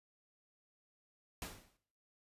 pink noise with exponential decay, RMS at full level -41 dBFS, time 1.42-1.77 s, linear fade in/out 1 ms, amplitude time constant 76 ms, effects noise-tail reverb RT60 0.6 s tail -17 dB re dry + resampled to 32000 Hz

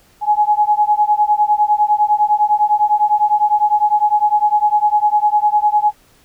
sine beating tone pair, 835 / 844.9 Hz, G#5 / G#5, +9 / +30 cents, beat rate 9.9 Hz, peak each -14 dBFS, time 0.21-5.93 s, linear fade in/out 50 ms, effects pink hiss -52 dBFS RMS until 6.24 s

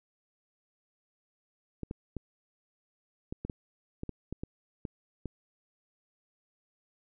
clicks, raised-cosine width 3 ms, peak -23 dBFS, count 12, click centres 1.833 / 1.911 / 2.167 / 3.325 / 3.45 / 3.498 / 4.034 / 4.093 / 4.326 / 4.435 / 4.852 / 5.257 s, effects none

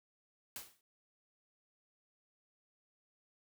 white noise with exponential decay, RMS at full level -42 dBFS, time 0.56-0.81 s, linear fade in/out 1 ms, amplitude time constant 54 ms, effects none

